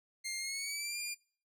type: tone with pitch glide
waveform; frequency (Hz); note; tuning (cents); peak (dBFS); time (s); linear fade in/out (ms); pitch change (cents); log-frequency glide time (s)
15% pulse; 2115 to 2402; C7 to D7; +18 to +38; -30; 0.24-1.15; 20; +220; 0.39-0.97
effects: noise-tail reverb RT60 0.5 s tail -24 dB re dry